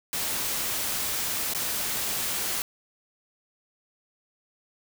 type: noise with dropouts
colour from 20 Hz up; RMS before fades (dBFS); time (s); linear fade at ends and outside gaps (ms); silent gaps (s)
white; -29; 0.13-2.62; 1; 1.536-1.548
effects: none